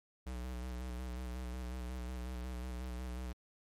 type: tone with vibrato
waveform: square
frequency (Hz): 62.1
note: B1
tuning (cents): +10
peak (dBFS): -40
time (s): 0.26-3.33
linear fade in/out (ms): 10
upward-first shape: square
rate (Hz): 5.5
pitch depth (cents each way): 36
effects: MP3 64 kbps